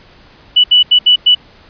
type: tone bursts at uneven times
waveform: sine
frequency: 2960 Hz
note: F#7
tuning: in tune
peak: -4 dBFS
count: 5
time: 0.56-0.64 / 0.71-0.83 / 0.91-0.99 / 1.06-1.16 / 1.26-1.35 s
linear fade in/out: 10 ms
effects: pink hiss -43 dBFS RMS until 1.69 s + resampled to 11025 Hz